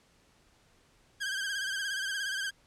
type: tone with vibrato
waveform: sawtooth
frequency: 1590 Hz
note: G6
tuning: 24 cents sharp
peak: -28 dBFS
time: 1.2-2.51 s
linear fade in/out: 20 ms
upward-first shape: sine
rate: 17 Hz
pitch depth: 68 cents each way
effects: pink hiss -65 dBFS RMS until 2.66 s + low-pass 9000 Hz 12 dB/octave